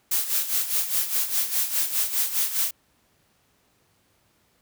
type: noise with tremolo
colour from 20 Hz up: blue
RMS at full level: -22 dBFS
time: 0.11-2.71 s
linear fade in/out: 5 ms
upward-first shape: sine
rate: 4.9 Hz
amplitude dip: 70%
effects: pink hiss -65 dBFS RMS until 4.61 s + high-pass 60 Hz 12 dB/octave